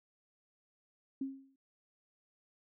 sine tone with exponential decay, 269.9 Hz, C#4, 46 cents flat, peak -32 dBFS, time 1.21-1.56 s, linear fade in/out 5 ms, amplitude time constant 75 ms, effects none

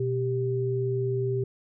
sine tone pair together, 123.47 / 392 Hz, B2 / G4, 0 / 0 cents, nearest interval octave + minor sixth, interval 2000 cents, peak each -27 dBFS, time 0-1.44 s, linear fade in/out 5 ms, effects none

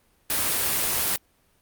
white noise, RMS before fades -24 dBFS, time 0.3-1.16 s, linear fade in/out 0 ms, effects pink hiss -64 dBFS RMS until 1.61 s + Opus 32 kbps

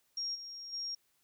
sine tone with level steps, 5580 Hz, F8, 2 cents flat, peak -34 / -43 / -36 dBFS, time 0.17-0.95 s, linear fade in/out 5 ms, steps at 0.34 / 0.72 s, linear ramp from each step 20 ms, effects white hiss -74 dBFS RMS until 1.23 s

